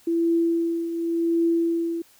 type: tone with tremolo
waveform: sine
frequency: 334.9 Hz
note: E4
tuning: 27 cents sharp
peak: -17 dBFS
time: 0.07-2.02 s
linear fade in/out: 5 ms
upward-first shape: triangle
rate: 0.9 Hz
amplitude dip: 65%
effects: white hiss -56 dBFS RMS until 2.19 s